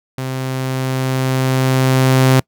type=tone with level ramp; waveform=sawtooth; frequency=130.81 Hz; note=C3; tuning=in tune; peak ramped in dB=-17 to -4 dBFS; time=0.18-2.4 s; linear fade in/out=2 ms; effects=noise-tail reverb RT60 0.1 s tail -26 dB re dry